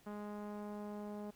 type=tone with low-pass filter sweep; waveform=sawtooth; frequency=207.7 Hz; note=G#3; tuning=in tune; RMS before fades=-45 dBFS; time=0.06-1.31 s; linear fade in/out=10 ms; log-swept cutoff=1200 to 770 Hz; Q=1.3; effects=pink hiss -67 dBFS RMS until 1.35 s